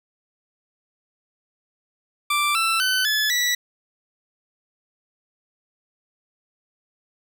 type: tone with pitch steps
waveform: 20% pulse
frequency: 1174.7 / 1333.9 / 1514.6 / 1719.9 / 1952.9 Hz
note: D6 / E6 / F#6 / A6 / B6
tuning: 0 / +20 / +40 / -40 / -20 cents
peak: -14 dBFS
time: 2.3-3.55 s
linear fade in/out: 5 ms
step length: 250 ms
effects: none